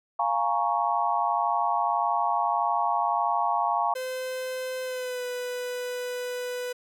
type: chord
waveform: sine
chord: Bb minor seventh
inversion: second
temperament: equal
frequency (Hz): 698.5 / 830.6 / 932.3 / 1108.7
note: F5 / Ab5 / Bb5 / Db6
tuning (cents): 0 / 0 / 0 / 0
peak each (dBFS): -28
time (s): 0.19-3.94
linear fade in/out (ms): 5
type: tone with pitch glide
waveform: 45% pulse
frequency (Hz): 514 to 495.3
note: C5 to B4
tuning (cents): -31 to +5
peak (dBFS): -30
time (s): 3.95-6.73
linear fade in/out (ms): 10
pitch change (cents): -64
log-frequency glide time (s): 4.83-5.24
effects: none